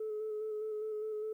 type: tone with vibrato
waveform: sine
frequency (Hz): 429.9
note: A4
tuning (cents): -40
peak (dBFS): -34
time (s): 0-1.33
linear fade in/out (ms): 5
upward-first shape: square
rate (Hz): 4.9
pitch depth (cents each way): 19
effects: tanh soft clip ceiling -32 dBFS + 12-bit